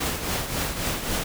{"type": "noise with tremolo", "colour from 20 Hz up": "pink", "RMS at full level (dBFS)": -25, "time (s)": [0, 1.24], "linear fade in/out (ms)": 10, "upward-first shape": "triangle", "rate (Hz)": 3.7, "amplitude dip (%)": 60, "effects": []}